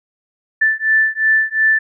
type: beating tone pair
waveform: sine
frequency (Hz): 1760 / 1762.8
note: A6 / A6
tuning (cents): 0 / +3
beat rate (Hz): 2.8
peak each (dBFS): -15 / -15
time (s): 0.61-1.79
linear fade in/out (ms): 10
effects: none